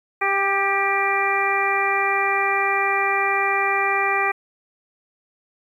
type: harmonic tone with a mistuned harmonic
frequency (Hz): 395.1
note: G4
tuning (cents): +14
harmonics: 1 / 2 / 3 / 4 / 5 / 6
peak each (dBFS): -27 / -24 / -24 / -30 / -24 / -24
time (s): 0.21-4.32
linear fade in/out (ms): 10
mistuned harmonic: 5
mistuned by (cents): -26
effects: 9-bit